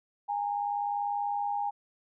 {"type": "tone pair together", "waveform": "sine", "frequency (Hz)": [818.7, 919], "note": ["G#5", "A#5"], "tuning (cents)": [-25, -25], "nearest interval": "major second", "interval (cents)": 200, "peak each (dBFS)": [-29, -36], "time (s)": [0.28, 1.71], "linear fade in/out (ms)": 20, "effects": []}